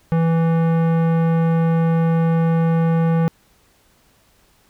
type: tone with tanh clipping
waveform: sine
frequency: 164.81 Hz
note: E3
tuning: in tune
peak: -16 dBFS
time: 0.12-3.28 s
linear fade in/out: 0 ms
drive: 17 dB
effects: pink hiss -57 dBFS RMS until 4.69 s